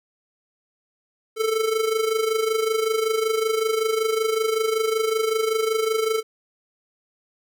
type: tone with amplitude modulation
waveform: square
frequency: 442 Hz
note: A4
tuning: 8 cents sharp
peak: -18 dBFS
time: 1.36-6.23 s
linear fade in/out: 50 ms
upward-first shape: sine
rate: 25.3 Hz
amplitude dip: 65%
effects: none